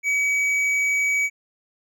triangle tone with hard clipping, 2273 Hz, C#7, 43 cents sharp, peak -20 dBFS, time 0.03-1.3 s, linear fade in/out 50 ms, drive 9 dB, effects none

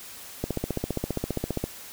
click train, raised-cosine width 2 ms, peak -13 dBFS, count 19, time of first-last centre 0.44-1.64 s, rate 15 Hz, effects white hiss -43 dBFS RMS until 1.92 s

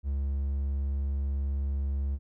triangle tone, 69.3 Hz, C#2, in tune, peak -25 dBFS, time 0.03-2.19 s, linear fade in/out 50 ms, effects none

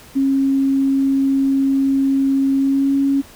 sine tone with pitch glide, 271.6 to 275.9 Hz, C#4 to C#4, -35 to -8 cents, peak -13 dBFS, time 0.15-3.22 s, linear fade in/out 20 ms, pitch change +27 cents, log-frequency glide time 2.57-2.95 s, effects pink hiss -43 dBFS RMS until 3.35 s

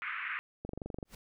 white band-pass noise, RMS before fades -38 dBFS, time 0.02-0.39 s, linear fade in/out 0 ms, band 1200 to 2400 Hz, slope 48 dB/octave
click train, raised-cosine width 2 ms, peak -26 dBFS, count 10, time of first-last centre 0.65-1.028 s, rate 23.8 Hz
pink noise with exponential growth, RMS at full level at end -44 dBFS, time 1.05-1.15 s, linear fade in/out 5 ms, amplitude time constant 20 ms
effects none

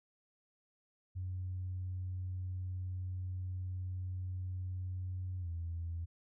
sine tone with pitch glide, 91.9 to 84.27 Hz, F#2 to E2, -11 to +39 cents, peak -36 dBFS, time 1.15-6.06 s, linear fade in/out 20 ms, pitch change -150 cents, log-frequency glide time 5.39-5.49 s, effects tanh soft clip ceiling -32 dBFS

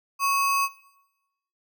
sine tone with sample-and-hold, 1108.7 Hz, C#6, in tune, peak -20 dBFS, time 0.19-0.69 s, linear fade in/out 50 ms, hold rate 3675 Hz, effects noise-tail reverb RT60 0.9 s tail -18 dB re dry

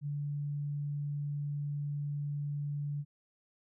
sine tone, 145 Hz, D3, 22 cents flat, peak -33 dBFS, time 0.01-3.05 s, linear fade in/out 50 ms, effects none

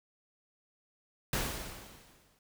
pink noise with exponential decay, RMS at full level -31 dBFS, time 1.33-2.39 s, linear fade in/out 2 ms, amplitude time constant 230 ms, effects none

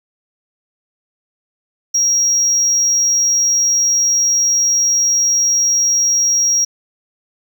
triangle tone, 5640 Hz, F8, 16 cents sharp, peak -9 dBFS, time 1.94-6.65 s, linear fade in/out 10 ms, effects tanh soft clip ceiling -7 dBFS

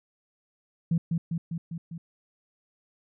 sine tone with echo, 166.8 Hz, E3, 21 cents sharp, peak -20 dBFS, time 0.91-0.98 s, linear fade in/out 5 ms, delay 200 ms, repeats 5, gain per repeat -3 dB, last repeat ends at 1.98 s, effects tanh soft clip ceiling -16 dBFS

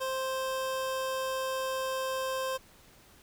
25% pulse tone, 525 Hz, C5, 6 cents sharp, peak -27 dBFS, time 0-2.58 s, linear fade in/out 20 ms, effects pink hiss -58 dBFS RMS until 3.22 s

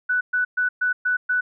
sine tone bursts, 1487 Hz, F#6, 8 cents sharp, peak -18 dBFS, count 6, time 0.09-1.41 s, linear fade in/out 10 ms, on 120 ms, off 120 ms, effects none

